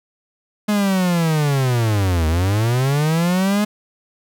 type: linear two-way sweep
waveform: 45% pulse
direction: down then up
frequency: 212 to 77 to 212 Hz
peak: -15 dBFS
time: 0.68-3.65 s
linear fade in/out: 10 ms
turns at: 2.27 s
effects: none